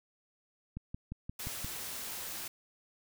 click train, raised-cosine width 5 ms, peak -27 dBFS, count 6, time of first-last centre 0.77-1.646 s, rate 5.71 Hz
white noise, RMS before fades -41 dBFS, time 1.39-2.48 s, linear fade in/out 5 ms
effects none

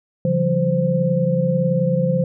sine tone cluster, 139.8 / 171.1 / 189.5 / 520 Hz, C#3 / F3 / F#3 / C5, +15 / -35 / +42 / -11 cents, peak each -22 / -19 / -26 / -20 dBFS, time 0.25-2.24 s, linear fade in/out 2 ms, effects none

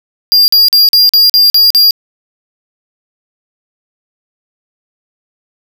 square tone bursts, 4799 Hz, D8, 37 cents sharp, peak -4 dBFS, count 8, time 0.32-1.908 s, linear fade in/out 0 ms, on 160 ms, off 44 ms, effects none

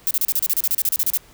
violet noise bursts, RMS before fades -19 dBFS, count 16, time 0.07-1.173 s, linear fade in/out 0 ms, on 38 ms, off 33 ms, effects pink hiss -50 dBFS RMS until 1.33 s

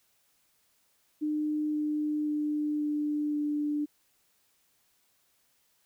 sine tone with pitch steps, 302.6 / 300.9 / 299.1 / 297.4 / 295.7 Hz, D#4 / D4 / D4 / D4 / D4, -48 / +42 / +32 / +22 / +12 cents, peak -27 dBFS, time 1.21-3.86 s, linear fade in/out 20 ms, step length 530 ms, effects white hiss -70 dBFS RMS until 5.85 s

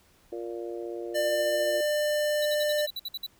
harmonic tone, 116.54 Hz, A#2, in tune, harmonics 3 / 4 / 5 / 6, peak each -35 / -38 / -41 / -47 dBFS, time 0.32-1.81 s, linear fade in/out 5 ms
square tone, 597 Hz, D5, 28 cents sharp, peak -25 dBFS, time 1.14-2.87 s, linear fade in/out 20 ms
square tone bursts, 3951 Hz, B7, in tune, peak -32 dBFS, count 10, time 2.42-3.265 s, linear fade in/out 5 ms, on 35 ms, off 55 ms
effects pink hiss -62 dBFS RMS until 3.39 s

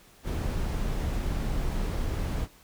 brown noise, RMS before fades -29 dBFS, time 0.23-2.48 s, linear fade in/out 50 ms, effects pink hiss -56 dBFS RMS until 2.63 s

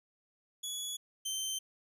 20% pulse tone pair in turn, 3387 / 3108 Hz, G#7 / G7, +33 / -16 cents, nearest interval minor second, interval 149 cents, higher first, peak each -31 / -29 dBFS, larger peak second, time 0.63-0.97 / 1.25-1.59 s, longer neither, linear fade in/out 10 ms, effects none

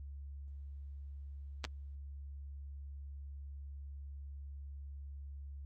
clicks, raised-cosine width 0.2 ms, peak -21 dBFS, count 2, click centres 1.642 / 1.65 s, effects added 70 Hz sine -44 dBFS peak until 5.65 s + Opus 48 kbps

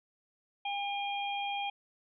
harmonic tone, 806 Hz, G5, 48 cents sharp, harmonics 1 / 3 / 4, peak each -34 / -39 / -40 dBFS, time 0.65-1.7 s, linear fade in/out 5 ms, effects none

